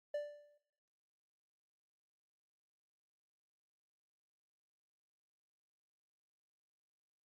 triangle tone with exponential decay, 587.3 Hz, D5, in tune, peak -32 dBFS, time 0.14-0.58 s, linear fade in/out 5 ms, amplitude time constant 95 ms, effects noise-tail reverb RT60 0.9 s tail -21 dB re dry + Opus 48 kbps

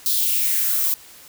violet noise with high-pass filter sweep, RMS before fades -20 dBFS, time 0.06-0.94 s, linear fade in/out 0 ms, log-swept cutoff 4200 to 920 Hz, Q 3.1, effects white hiss -45 dBFS RMS until 1.28 s

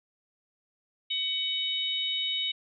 harmonic tone, 750 Hz, F#5, 23 cents sharp, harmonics 3 / 4 / 5, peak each -37 / -31 / -30 dBFS, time 1.1-2.52 s, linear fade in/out 10 ms, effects none

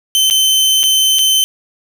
sawtooth tone with dropouts, 3077 Hz, G7, 33 cents flat, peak -6 dBFS, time 0.15-1.44 s, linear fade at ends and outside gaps 0 ms, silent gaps 0.3-0.309 / 0.832-0.838 / 1.186-1.191 s, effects none

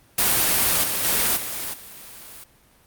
white noise with level steps, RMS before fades -19 / -24 / -20 / -29 / -41 dBFS, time 0.18-2.44 s, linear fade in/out 5 ms, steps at 0.83 / 1.04 / 1.36 / 1.73 s, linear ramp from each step 10 ms, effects pink hiss -56 dBFS RMS until 2.86 s + Opus 32 kbps

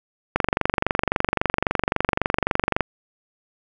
click train, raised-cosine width 0.5 ms, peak -3 dBFS, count 59, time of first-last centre 0.36-2.807 s, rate 23.7 Hz, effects none

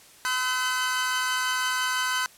sawtooth tone cluster, 1016 / 1282 / 1521 Hz, B5 / E6 / F#6, +49 / -49 / +47 cents, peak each -25 / -30 / -23 dBFS, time 0.25-2.26 s, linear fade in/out 0 ms, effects white hiss -52 dBFS RMS until 2.37 s + low-pass 12000 Hz 12 dB/octave

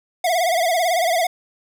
square tone with vibrato, 691 Hz, F5, 19 cents flat, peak -17 dBFS, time 0.24-1.27 s, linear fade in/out 5 ms, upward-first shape sine, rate 18 Hz, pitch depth 110 cents each way, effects none

